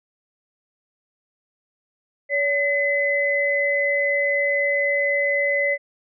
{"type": "tone pair together", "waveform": "sine", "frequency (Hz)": [568, 2026], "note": ["C#5", "B6"], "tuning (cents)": [42, 44], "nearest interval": "octave + minor seventh", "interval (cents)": 2202, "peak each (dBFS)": [-22, -20], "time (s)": [2.29, 5.78], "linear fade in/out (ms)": 50, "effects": []}